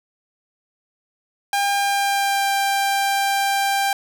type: tone with pitch glide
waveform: sawtooth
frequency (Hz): 802 to 791.4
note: G5 to G5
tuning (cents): +39 to +16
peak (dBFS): -14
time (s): 1.53-3.93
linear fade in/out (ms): 2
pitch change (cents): -23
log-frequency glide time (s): 1.72-2.5
effects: none